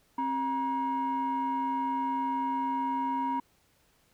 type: tone pair together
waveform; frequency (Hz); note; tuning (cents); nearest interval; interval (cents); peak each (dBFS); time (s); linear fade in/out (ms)
sine; 267.1 / 951; C4 / A#5; +36 / +34; octave + minor seventh; 2198; -31 / -27; 0.18-3.4; 5
effects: tanh soft clip ceiling -24 dBFS + pink hiss -67 dBFS RMS until 4.13 s